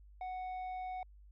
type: tone with tanh clipping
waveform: triangle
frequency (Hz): 740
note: F#5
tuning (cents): 0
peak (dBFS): -40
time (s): 0.21-1.03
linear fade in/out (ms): 2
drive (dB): 10
effects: added 50 Hz sine -55 dBFS peak until 1.31 s